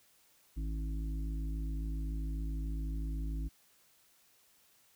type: harmonic tone with a mistuned harmonic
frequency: 53.7 Hz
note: A1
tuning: 41 cents flat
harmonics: 1 / 3 / 5 / 6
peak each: -34 / -45 / -47 / -52 dBFS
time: 0.56-3.49 s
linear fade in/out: 20 ms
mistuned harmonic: 3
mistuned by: -38 cents
effects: white hiss -67 dBFS RMS until 4.95 s